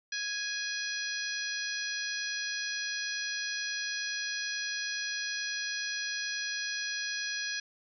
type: harmonic tone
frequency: 830.6 Hz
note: G#5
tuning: in tune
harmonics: 2 / 3 / 4 / 5 / 6 / 7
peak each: -36 / -41 / -43 / -40 / -41 / -41 dBFS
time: 0.12-7.6 s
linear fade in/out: 5 ms
effects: none